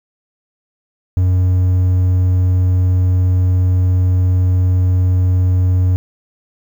triangle tone, 91.4 Hz, F#2, 21 cents flat, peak -8 dBFS, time 1.17-5.96 s, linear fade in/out 0 ms, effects 8-bit

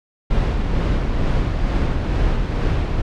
brown noise with tremolo, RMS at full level -17 dBFS, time 0.3-3.02 s, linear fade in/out 10 ms, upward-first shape sine, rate 2.2 Hz, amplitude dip 35%, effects low-pass 4000 Hz 12 dB/octave

